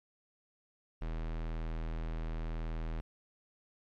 square tone, 40.45 Hz, E1, 32 cents flat, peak -36 dBFS, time 1.01-3.01 s, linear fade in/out 10 ms, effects low-pass 3000 Hz 12 dB/octave + 12-bit

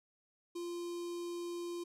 square tone with notch filter, 346.6 Hz, F4, 13 cents flat, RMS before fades -41 dBFS, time 0.55-1.84 s, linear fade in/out 10 ms, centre 1700 Hz, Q 0.69, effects low-pass 11000 Hz 12 dB/octave

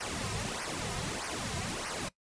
pink noise with flanger, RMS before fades -36 dBFS, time 0-2.09 s, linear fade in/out 10 ms, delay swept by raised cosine 0.26 to 3.56 ms, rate 1.6 Hz, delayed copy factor -0.75, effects noise-tail reverb RT60 0.1 s tail -19 dB re dry + resampled to 22050 Hz

